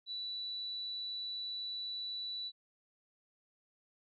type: tone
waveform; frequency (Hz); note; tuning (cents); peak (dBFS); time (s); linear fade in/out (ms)
sine; 3954; B7; +1; -38; 0.06-2.52; 50
effects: none